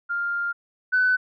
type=tone pair in turn; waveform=sine; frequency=1400 / 1503.7 Hz; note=F6 / F#6; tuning=+4 / +28 cents; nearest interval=minor second; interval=124 cents; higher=second; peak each=-23 / -16 dBFS; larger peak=second; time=0.09-0.53 / 0.92-1.17 s; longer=first; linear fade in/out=20 ms; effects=tanh soft clip ceiling -12 dBFS